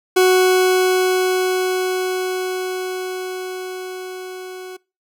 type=tone with level ramp; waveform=40% pulse; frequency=370 Hz; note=F#4; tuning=in tune; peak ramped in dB=-9 to -30 dBFS; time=0.16-4.77 s; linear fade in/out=10 ms; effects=noise-tail reverb RT60 0.3 s tail -25 dB re dry